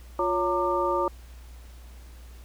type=tone cluster; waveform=sine; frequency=352.9 / 559 / 917 / 1189 Hz; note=F4 / C#5 / A#5 / D6; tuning=+18 / +14 / -29 / +21 cents; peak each=-28 dBFS; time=0.19-1.08 s; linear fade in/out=2 ms; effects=added 60 Hz sine -43 dBFS peak until 2.44 s + pink hiss -55 dBFS RMS until 2.44 s